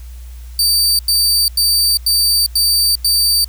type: tone bursts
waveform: sawtooth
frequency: 4626 Hz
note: D8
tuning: 27 cents flat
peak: -8 dBFS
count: 6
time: 0.59-3.445 s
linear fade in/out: 2 ms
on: 400 ms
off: 91 ms
effects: added 60 Hz sine -29 dBFS peak until 3.48 s + white hiss -47 dBFS RMS until 3.48 s